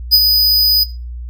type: tone with ADSR envelope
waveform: square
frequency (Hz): 4978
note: D#8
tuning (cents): 0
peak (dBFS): -4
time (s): 0.11-0.84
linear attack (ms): 29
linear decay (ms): 60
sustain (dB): -5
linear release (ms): 10
effects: noise-tail reverb RT60 0.3 s tail -18 dB re dry + added 60 Hz sine -24 dBFS peak until 1.29 s